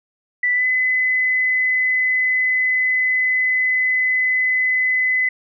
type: tone with pitch glide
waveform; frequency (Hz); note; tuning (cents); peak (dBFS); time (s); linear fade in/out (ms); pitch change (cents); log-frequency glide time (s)
sine; 1975.5 to 2019; B6 to B6; 0 to +38; -15; 0.43-5.29; 5; +38; 0.54-0.66
effects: none